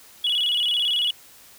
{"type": "tone with vibrato", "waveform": "sine", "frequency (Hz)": 3136, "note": "G7", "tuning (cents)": 0, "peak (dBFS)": -18, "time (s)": [0.24, 1.11], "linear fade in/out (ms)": 5, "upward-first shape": "square", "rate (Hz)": 18, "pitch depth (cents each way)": 120, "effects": ["tanh soft clip ceiling -16 dBFS", "white hiss -49 dBFS RMS until 1.58 s"]}